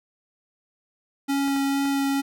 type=tone with vibrato; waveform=square; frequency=276.8 Hz; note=C#4; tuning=2 cents flat; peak=-22 dBFS; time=1.28-2.22 s; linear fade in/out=20 ms; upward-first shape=sine; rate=2.2 Hz; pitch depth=8 cents each way
type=clicks; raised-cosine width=0.5 ms; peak=-25 dBFS; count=3; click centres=1.48 / 1.563 / 1.855 s
effects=none